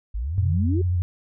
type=exponential sweep; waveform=sine; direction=up; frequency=47.29 to 391.7 Hz; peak=-24 dBFS; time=0.14-0.82 s; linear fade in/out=10 ms
type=tone with vibrato; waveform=sine; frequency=89.3 Hz; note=F2; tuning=39 cents sharp; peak=-19 dBFS; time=0.38-1.02 s; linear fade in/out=0 ms; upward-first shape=square; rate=13 Hz; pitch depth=34 cents each way
effects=none